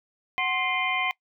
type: tone cluster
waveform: sine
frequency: 742 / 1055 / 2092 / 2417 / 3077 Hz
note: F#5 / C6 / C7 / D7 / G7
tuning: +5 / +14 / -1 / +49 / -33 cents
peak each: -31 / -30 / -27 / -31 / -34 dBFS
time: 0.38-1.11 s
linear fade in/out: 0 ms
effects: noise-tail reverb RT60 0.1 s tail -22 dB re dry